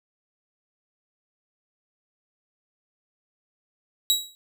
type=tone with exponential decay; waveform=sawtooth; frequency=3869 Hz; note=B7; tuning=36 cents flat; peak=-12 dBFS; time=4.1-4.35 s; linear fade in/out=0 ms; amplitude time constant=54 ms; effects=none